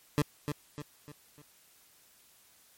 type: tone with echo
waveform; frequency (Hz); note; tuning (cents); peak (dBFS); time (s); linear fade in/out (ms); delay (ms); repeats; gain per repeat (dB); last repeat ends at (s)
20% pulse; 147.3; D3; +6; -19; 0.18-0.22; 0; 300; 4; -7; 1.42
effects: white hiss -62 dBFS RMS until 2.77 s + MP3 64 kbps